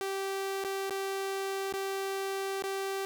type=tone with dropouts; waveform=sawtooth; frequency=389.2 Hz; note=G4; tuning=12 cents flat; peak=-28 dBFS; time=0.01-3.05 s; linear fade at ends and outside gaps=0 ms; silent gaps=0.64-0.647 / 0.896-0.907 / 1.725-1.738 / 2.623-2.639 s; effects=none